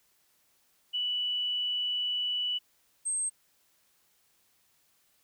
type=tone pair in turn; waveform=sine; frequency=2960 / 8372 Hz; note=F#7 / C9; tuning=0 / 0 cents; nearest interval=octave + tritone; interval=1800 cents; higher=second; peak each=-28 dBFS; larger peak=neither; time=0.93-2.59 / 3.05-3.3 s; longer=first; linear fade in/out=20 ms; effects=white hiss -69 dBFS RMS until 5.23 s